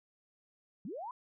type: linear sweep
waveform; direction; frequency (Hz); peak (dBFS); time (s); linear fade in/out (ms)
sine; up; 155.56 to 1040; -39; 0.85-1.11; 2
effects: none